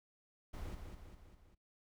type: noise with echo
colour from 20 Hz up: brown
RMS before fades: -44 dBFS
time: 0.53-0.75 s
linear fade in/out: 10 ms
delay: 200 ms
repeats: 4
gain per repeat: -5 dB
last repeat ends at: 1.55 s
effects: noise-tail reverb RT60 0.1 s tail -22 dB re dry